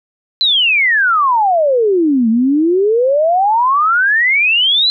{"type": "exponential two-way sweep", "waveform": "sine", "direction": "down then up", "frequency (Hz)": [4100, 218.3, 4100], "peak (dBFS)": -9, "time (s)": [0.41, 4.9], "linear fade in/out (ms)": 0, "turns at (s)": 2.29, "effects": []}